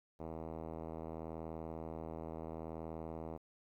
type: tone with low-pass filter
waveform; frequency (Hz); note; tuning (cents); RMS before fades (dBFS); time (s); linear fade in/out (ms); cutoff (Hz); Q
5% pulse; 80.7; E2; -36; -45; 0.19-3.38; 20; 730; 0.79
effects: 12-bit